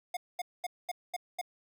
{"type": "tone bursts", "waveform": "square", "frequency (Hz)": 716, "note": "F5", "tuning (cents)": 43, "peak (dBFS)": -33, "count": 6, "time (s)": [0.14, 1.414], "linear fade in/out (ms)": 5, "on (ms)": 29, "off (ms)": 220, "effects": []}